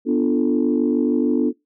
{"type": "chord", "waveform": "sine", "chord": "B half-diminished seventh", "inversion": "none", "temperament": "equal with one note detuned", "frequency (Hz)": [246.9, 293.7, 345.8, 440], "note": ["B3", "D4", "F4", "A4"], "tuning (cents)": [0, 0, -17, 0], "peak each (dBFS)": [-19, -19, -23, -24], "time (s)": [0.05, 1.53], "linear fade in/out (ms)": 50, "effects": ["noise-tail reverb RT60 0.2 s tail -23 dB re dry", "tanh soft clip ceiling -7 dBFS"]}